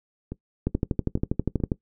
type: two click trains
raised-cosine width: 3 ms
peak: -19 / -10 dBFS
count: 4 / 14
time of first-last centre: 0.32-1.602 / 0.67-1.718 s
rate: 2.34 / 12.4 Hz
effects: noise-tail reverb RT60 0.1 s tail -19 dB re dry